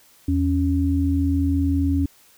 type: tone pair together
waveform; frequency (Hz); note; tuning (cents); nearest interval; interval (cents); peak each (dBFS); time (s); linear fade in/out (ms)
sine; 82.41 / 277.2; E2 / C#4; 0 / 0; octave + major sixth; 2100; -20; 0.28-2.06; 5
effects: white hiss -54 dBFS RMS until 2.37 s